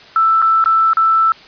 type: tone with dropouts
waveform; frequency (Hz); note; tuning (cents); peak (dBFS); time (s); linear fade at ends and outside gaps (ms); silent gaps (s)
sine; 1324; E6; +7; -9; 0.16-1.32; 1; 0.418-0.424 / 0.641-0.659 / 0.933-0.97
effects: white hiss -40 dBFS RMS until 1.47 s + resampled to 11025 Hz